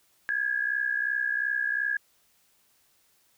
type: tone pair together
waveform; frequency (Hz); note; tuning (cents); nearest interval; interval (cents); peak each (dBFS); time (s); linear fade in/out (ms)
sine; 1634 / 1696.8; G#6 / G#6; -29 / +37; minor second; 66; -28; 0.29-1.97; 0
effects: white hiss -66 dBFS RMS until 3.37 s